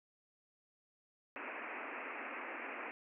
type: band-pass noise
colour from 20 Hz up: white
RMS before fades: -45 dBFS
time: 1.36-2.91 s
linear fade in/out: 0 ms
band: 230 to 2600 Hz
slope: 96 dB/octave
effects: none